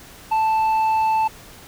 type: tone with tanh clipping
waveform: sine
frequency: 880 Hz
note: A5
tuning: in tune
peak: -17 dBFS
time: 0.31-1.28 s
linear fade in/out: 10 ms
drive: 5 dB
effects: pink hiss -43 dBFS RMS until 1.67 s